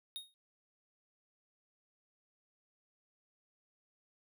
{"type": "tone with exponential decay", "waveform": "square", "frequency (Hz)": 3729, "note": "A#7", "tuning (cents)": 0, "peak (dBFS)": -38, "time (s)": [0.16, 0.34], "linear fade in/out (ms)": 0, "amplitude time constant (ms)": 39, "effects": []}